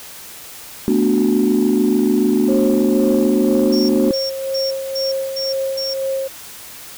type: chord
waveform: sine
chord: B minor seventh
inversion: third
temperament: equal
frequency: 220 / 246.9 / 293.7 / 370 Hz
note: A3 / B3 / D4 / F#4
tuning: 0 / 0 / 0 / 0 cents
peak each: -17 dBFS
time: 0.88-4.11 s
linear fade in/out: 0 ms
type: tone with tremolo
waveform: sine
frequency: 537 Hz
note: C5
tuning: 45 cents sharp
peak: -17 dBFS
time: 2.48-6.28 s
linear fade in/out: 10 ms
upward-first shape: sine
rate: 2 Hz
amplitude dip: 50%
type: tone bursts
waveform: sine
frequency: 5500 Hz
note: F8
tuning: 27 cents flat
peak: -21 dBFS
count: 6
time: 3.72-5.94 s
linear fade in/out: 10 ms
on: 170 ms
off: 240 ms
effects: tanh soft clip ceiling -6 dBFS + white hiss -36 dBFS RMS until 6.97 s